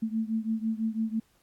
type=beating tone pair; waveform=sine; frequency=220 / 226 Hz; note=A3 / A3; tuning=0 / +47 cents; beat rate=6 Hz; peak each=-29 / -31 dBFS; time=0.02-1.2 s; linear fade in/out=10 ms; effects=pink hiss -67 dBFS RMS until 1.42 s + AAC 64 kbps